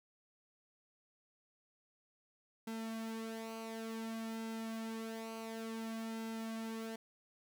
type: tone with flanger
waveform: sawtooth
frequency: 224.4 Hz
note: A3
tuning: 34 cents sharp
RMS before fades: -43 dBFS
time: 2.67-6.96 s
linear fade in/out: 5 ms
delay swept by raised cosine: 1.7 to 3.9 ms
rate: 0.56 Hz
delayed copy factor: -0.6
effects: none

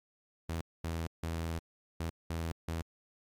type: tone bursts at uneven times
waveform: sawtooth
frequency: 82.41 Hz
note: E2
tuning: in tune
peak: -30 dBFS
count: 6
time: 0.49-0.61 / 0.84-1.07 / 1.23-1.59 / 2-2.1 / 2.3-2.52 / 2.68-2.82 s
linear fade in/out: 5 ms
effects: MP3 96 kbps

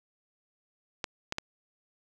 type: clicks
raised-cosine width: 0.2 ms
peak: -14 dBFS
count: 3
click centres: 1.042 / 1.324 / 1.384 s
effects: none

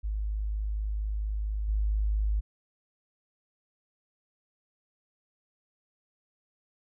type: tone with level steps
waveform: sine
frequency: 52.2 Hz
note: G#1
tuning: 10 cents sharp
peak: -28 / -24 dBFS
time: 0.03-2.41 s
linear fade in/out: 20 ms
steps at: 1.68 s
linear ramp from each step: 10 ms
effects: none

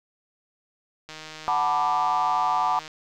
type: click train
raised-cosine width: 0.2 ms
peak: -22 dBFS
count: 280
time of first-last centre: 1.09-2.878 s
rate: 156 Hz
type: chord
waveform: sine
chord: B minor seventh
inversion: second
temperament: equal with one note detuned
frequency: 740 / 880 / 987.8 / 1178.1 Hz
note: F#5 / A5 / B5 / D6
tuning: 0 / 0 / 0 / +5 cents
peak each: -26 dBFS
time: 1.48-2.79 s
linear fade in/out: 0 ms
effects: none

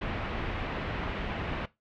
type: low-pass noise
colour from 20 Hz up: pink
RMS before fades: -34 dBFS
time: 0.01-1.66 s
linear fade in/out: 10 ms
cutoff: 2900 Hz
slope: 24 dB/octave
effects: noise-tail reverb RT60 0.2 s tail -18 dB re dry

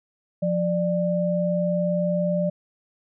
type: tone pair together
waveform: sine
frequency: 176.3 / 593.6 Hz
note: F3 / D5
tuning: +17 / +18 cents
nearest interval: octave + major sixth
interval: 2101 cents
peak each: -23 dBFS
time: 0.42-2.5 s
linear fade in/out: 10 ms
effects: none

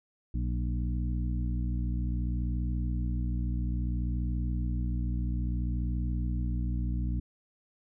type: harmonic tone with a mistuned harmonic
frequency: 60.6 Hz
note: B1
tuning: 32 cents flat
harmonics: 1 / 2 / 3 / 4 / 5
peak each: -29 / -35 / -39 / -41 / -43 dBFS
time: 0.34-7.2 s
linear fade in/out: 5 ms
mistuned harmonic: 4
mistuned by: -45 cents
effects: none

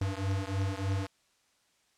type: beating tone pair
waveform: square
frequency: 95.6 / 98.9 Hz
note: G2 / G2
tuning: -43 / +16 cents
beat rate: 3.3 Hz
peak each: -33 / -34 dBFS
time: 0.01-1.07 s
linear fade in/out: 5 ms
effects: white hiss -70 dBFS RMS until 1.97 s + low-pass 8000 Hz 12 dB/octave

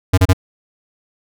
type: tone bursts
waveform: square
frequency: 93 Hz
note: F#2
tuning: 9 cents sharp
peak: -8 dBFS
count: 3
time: 0.13-0.333 s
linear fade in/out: 10 ms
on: 47 ms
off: 31 ms
effects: none

